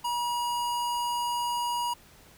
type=tone; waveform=square; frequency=960 Hz; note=B5; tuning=49 cents flat; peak=-28 dBFS; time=0.04-1.94 s; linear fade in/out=10 ms; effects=pink hiss -55 dBFS RMS until 2.37 s